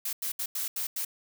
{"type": "noise bursts at uneven times", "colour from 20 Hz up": "blue", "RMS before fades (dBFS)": -32, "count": 6, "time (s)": [[0.05, 0.13], [0.22, 0.32], [0.39, 0.46], [0.55, 0.68], [0.76, 0.87], [0.96, 1.05]], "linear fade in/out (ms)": 5, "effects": []}